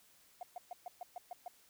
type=tone bursts; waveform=sine; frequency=717 Hz; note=F5; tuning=45 cents sharp; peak=-40 dBFS; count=8; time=0.41-1.48 s; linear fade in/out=2 ms; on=20 ms; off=130 ms; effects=tanh soft clip ceiling -37 dBFS + white hiss -66 dBFS RMS until 1.69 s